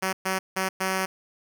5% pulse tone bursts at uneven times, 189.2 Hz, F#3, 39 cents sharp, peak -13 dBFS, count 4, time 0.02-0.13 / 0.25-0.39 / 0.56-0.69 / 0.8-1.06 s, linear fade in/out 10 ms, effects none

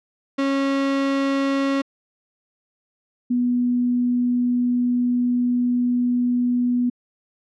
35% pulse / sine tone pair in turn, 274.4 / 245.1 Hz, C#4 / B3, -17 / -13 cents, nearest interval major second, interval 196 cents, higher first, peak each -17 dBFS, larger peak neither, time 0.38-1.82 / 3.3-6.9 s, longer second, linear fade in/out 10 ms, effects low-pass 4000 Hz 12 dB/octave

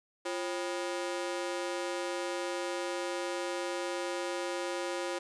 sawtooth ring-modulated tone, 444.1 Hz, A4, 16 cents sharp, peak -26 dBFS, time 0.25-5.19 s, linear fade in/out 10 ms, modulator 95.7 Hz, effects resampled to 22050 Hz + 11-bit

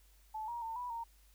sine tone with pitch steps, 869 / 946 / 903 / 983 / 925 Hz, A5 / A#5 / A5 / B5 / A#5, -22 / +25 / +45 / -8 / -14 cents, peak -38 dBFS, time 0.34-1.04 s, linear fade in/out 10 ms, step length 140 ms, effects added 50 Hz sine -62 dBFS peak until 1.34 s + white hiss -69 dBFS RMS until 1.34 s

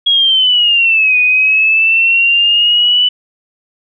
sine linear two-way sweep, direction down then up, 3322 to 2472 to 2984 Hz, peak -7 dBFS, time 0.06-3.09 s, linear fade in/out 10 ms, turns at 1.18 s, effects none

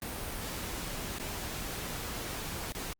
pink noise with dropouts, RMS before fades -38 dBFS, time 0.02-2.93 s, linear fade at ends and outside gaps 1 ms, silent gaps 1.185-1.198 / 2.722-2.749 s, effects Opus 32 kbps

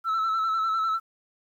sine tone with vibrato, 1318.5 Hz, E6, in tune, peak -20 dBFS, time 0.04-1 s, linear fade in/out 50 ms, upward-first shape square, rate 10 Hz, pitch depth 29 cents each way, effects tanh soft clip ceiling -22 dBFS + 10-bit

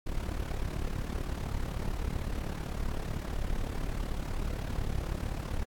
brown noise with amplitude modulation, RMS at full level -30 dBFS, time 0.06-5.64 s, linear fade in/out 10 ms, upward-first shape sine, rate 35.8 Hz, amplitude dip 75%, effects AAC 64 kbps

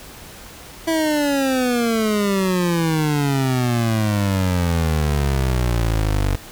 25% pulse exponential sweep, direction down, 330 to 47.24 Hz, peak -13 dBFS, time 0.87-6.36 s, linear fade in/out 10 ms, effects pink hiss -39 dBFS RMS until 6.51 s

